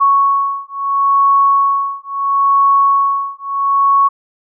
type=beating tone pair; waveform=sine; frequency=1108.7 / 1109.44 Hz; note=C#6 / C#6; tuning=0 / +1 cents; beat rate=0.74 Hz; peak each=-13 dBFS; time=0-4.09 s; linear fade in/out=20 ms; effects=none